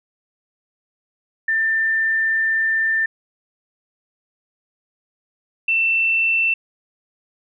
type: tone pair in turn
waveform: sine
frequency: 1788 / 2679 Hz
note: A6 / E7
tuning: +27 / +27 cents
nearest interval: perfect fifth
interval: 700 cents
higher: second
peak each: -16 / -15 dBFS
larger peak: second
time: 1.48-3.06 / 5.68-6.54 s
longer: first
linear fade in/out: 5 ms
effects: none